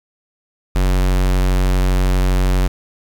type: tone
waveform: square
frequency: 46.25 Hz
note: F#1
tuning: in tune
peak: -13 dBFS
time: 0.75-2.68 s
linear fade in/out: 10 ms
effects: 7-bit